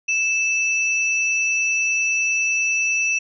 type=tone pair together; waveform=sine; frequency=2637 / 5845 Hz; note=E7 / F#8; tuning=0 / -22 cents; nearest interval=octave + major second; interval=1378 cents; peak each=-18 / -27 dBFS; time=0.08-3.19 s; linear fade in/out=10 ms; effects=none